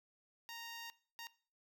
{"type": "tone bursts at uneven times", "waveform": "10% pulse", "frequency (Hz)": 930, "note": "A#5", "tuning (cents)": -4, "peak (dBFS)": -38, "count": 2, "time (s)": [[0.49, 0.9], [1.19, 1.27]], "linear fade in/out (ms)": 0, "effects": ["noise-tail reverb RT60 0.4 s tail -19 dB re dry"]}